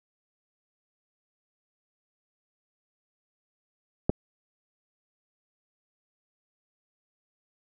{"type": "clicks", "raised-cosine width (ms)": 2, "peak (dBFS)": [-8, -20], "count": 2, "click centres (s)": [4.095, 4.1], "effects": []}